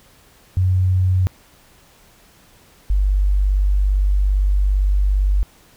sine tone pair in turn, 92.5 / 48.8 Hz, F#2 / G1, 0 / -7 cents, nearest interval major seventh, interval 1107 cents, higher first, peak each -13 dBFS, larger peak neither, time 0.57-1.27 / 2.9-5.43 s, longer second, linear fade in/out 0 ms, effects pink hiss -51 dBFS RMS until 5.76 s

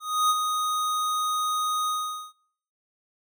square tone with ADSR envelope, 1244.5 Hz, D#6, in tune, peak -19 dBFS, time 0-2.33 s, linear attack 300 ms, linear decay 36 ms, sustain -6 dB, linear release 450 ms, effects noise-tail reverb RT60 0.7 s tail -25 dB re dry

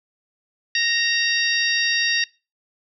harmonic tone with a mistuned harmonic, 932.3 Hz, A#5, in tune, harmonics 2 / 3 / 4 / 5 / 6, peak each -22 / -24 / -25 / -26 / -27 dBFS, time 0.75-2.24 s, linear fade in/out 2 ms, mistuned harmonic 3, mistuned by -28 cents, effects noise-tail reverb RT60 0.3 s tail -23 dB re dry

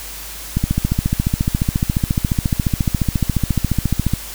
click train, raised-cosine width 5 ms, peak -3 dBFS, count 52, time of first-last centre 0.57-4.136 s, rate 14.3 Hz, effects added 50 Hz sine -36 dBFS peak until 4.34 s + white hiss -32 dBFS RMS until 4.34 s

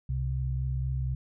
sine tone pair together, 66 / 130.22 Hz, C2 / C3, +16 / -8 cents, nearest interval octave, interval 1176 cents, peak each -30 / -30 dBFS, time 0.09-1.15 s, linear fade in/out 5 ms, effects none

